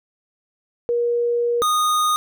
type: tone pair in turn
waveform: sine / square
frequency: 475.9 / 1235 Hz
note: A#4 / D#6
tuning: +36 / -13 cents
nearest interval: octave + perfect fourth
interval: 1651 cents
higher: second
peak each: -17 dBFS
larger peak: neither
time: 0.89-1.62 / 1.62-2.16 s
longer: first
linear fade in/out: 0 ms
effects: none